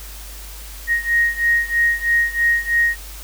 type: beating tone pair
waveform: sine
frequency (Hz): 1871 / 1874.1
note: A#6 / A#6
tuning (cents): +6 / +9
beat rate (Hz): 3.1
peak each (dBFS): -17 / -19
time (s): 0.87-2.97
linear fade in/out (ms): 50
effects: added 50 Hz sine -34 dBFS peak until 3.23 s + white hiss -38 dBFS RMS until 3.23 s